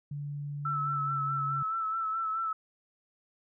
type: tone with pitch glide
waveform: sine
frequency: 144.5 to 138.85 Hz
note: D3 to C#3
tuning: -28 to +3 cents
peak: -34 dBFS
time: 0.11-1.63 s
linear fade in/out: 5 ms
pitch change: -69 cents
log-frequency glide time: 0.75-1.17 s
type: tone with vibrato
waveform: sine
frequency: 1318.5 Hz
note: E6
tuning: in tune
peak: -29 dBFS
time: 0.65-2.53 s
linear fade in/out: 5 ms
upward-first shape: sine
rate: 4.7 Hz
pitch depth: 36 cents each way
effects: none